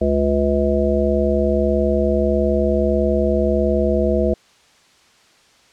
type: harmonic tone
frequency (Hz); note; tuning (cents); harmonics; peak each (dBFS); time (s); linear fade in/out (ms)
70.8; C#2; +37; 1 / 3 / 5 / 7 / 9; -21 / -21 / -21 / -21 / -21; 0.01-4.34; 5
effects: white hiss -53 dBFS RMS until 5.72 s + low-pass 6000 Hz 12 dB/octave